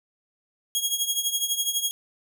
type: tone with tremolo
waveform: 15% pulse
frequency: 3292 Hz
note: G#7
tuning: 16 cents flat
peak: -13 dBFS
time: 0.75-1.91 s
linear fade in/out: 0 ms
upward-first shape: triangle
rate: 12 Hz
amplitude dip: 80%
effects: none